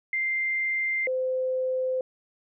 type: tone pair in turn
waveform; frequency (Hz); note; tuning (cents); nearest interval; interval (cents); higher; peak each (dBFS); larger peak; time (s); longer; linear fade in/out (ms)
sine; 2093 / 515.3; C7 / C5; 0 / -27; 2 octaves; 2427; first; -24; neither; 0.13-1.07 / 1.07-2.01; neither; 2
effects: none

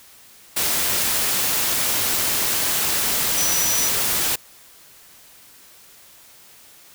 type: tone in noise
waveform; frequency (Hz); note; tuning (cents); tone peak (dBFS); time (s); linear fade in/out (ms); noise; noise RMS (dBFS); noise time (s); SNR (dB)
sine; 5900; F#8; -6; -22; 3.37-3.89; 10; white; -21; 0.56-4.36; -4
effects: white hiss -48 dBFS RMS until 6.94 s

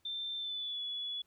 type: tone with pitch glide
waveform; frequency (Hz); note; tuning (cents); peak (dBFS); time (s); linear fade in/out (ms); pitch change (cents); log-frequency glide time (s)
sine; 3566 to 3407; A7 to G#7; +22 to +44; -36; 0.05-1.22; 5; -78; 0.37-0.8
effects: pink hiss -75 dBFS RMS until 1.26 s

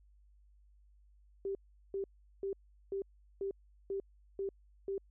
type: tone bursts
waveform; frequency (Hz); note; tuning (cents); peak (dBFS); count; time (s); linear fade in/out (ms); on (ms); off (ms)
sine; 392.1; G4; 0; -34; 8; 1.45-4.98; 2; 100; 390
effects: added 50 Hz sine -61 dBFS peak until 5.1 s

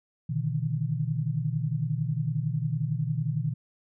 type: tone cluster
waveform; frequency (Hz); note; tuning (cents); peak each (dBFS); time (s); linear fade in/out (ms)
sine; 121.6 / 148.2 / 159.2; B2 / D3 / D#3; -26 / +16 / +40; -30; 0.29-3.54; 10
effects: none

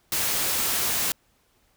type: noise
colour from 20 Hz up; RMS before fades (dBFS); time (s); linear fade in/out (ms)
white; -25; 0.12-1.12; 2
effects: pink hiss -65 dBFS RMS until 1.76 s

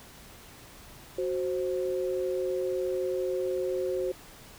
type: tone pair together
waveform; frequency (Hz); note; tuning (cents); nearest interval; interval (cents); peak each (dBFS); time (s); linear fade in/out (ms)
sine; 370 / 526.2; F#4 / C5; 0 / +10; tritone; 610; -29 / -31; 1.18-4.12; 5
effects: pink hiss -50 dBFS RMS until 4.58 s

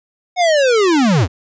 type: linear sweep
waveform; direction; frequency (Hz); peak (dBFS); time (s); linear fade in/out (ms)
square; down; 740 to 69.5; -11; 0.36-1.28; 50
effects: resampled to 16000 Hz

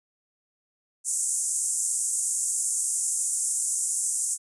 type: band-pass noise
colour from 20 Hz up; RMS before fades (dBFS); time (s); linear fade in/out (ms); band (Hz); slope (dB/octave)
white; -27; 1.04-4.38; 50; 6800 to 9800; 48
effects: resampled to 24000 Hz

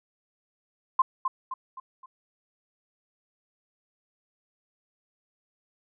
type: tone with echo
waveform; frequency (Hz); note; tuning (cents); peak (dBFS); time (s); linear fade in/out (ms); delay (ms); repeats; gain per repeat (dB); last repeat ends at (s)
sine; 1046.5; C6; 0; -16; 0.99-1.02; 5; 260; 4; -7; 2.06
effects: none

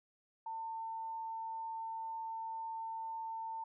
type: tone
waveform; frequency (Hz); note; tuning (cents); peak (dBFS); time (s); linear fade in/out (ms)
sine; 899; A5; +37; -39; 0.46-3.64; 5
effects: none

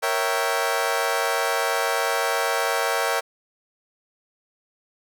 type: chord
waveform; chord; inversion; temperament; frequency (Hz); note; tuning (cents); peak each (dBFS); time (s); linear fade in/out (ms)
20% pulse; A# diminished seventh; none; equal with one note detuned; 466.2 / 554.4 / 659.3 / 778.6; A#4 / C#5 / E5 / G5; 0 / 0 / 0 / -12; -22; 0.02-3.21; 20
effects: none

